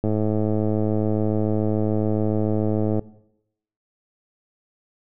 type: click train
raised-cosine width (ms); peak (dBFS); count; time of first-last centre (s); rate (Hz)
2; -10; 317; 0.04-2.993; 107
effects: noise-tail reverb RT60 0.8 s tail -19 dB re dry